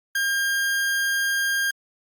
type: tone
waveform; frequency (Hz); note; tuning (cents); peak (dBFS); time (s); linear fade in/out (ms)
40% pulse; 1608; G6; +44; -20; 0.15-1.71; 5
effects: Opus 32 kbps